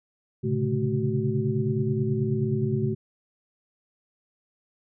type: tone cluster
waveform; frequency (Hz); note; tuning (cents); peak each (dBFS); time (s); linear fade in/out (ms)
sine; 112.6 / 132.1 / 141.6 / 216.5 / 375.9; A2 / C3 / C#3 / A3 / F#4; +40 / +17 / +37 / -28 / +27; -29; 0.43-2.95; 20
effects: none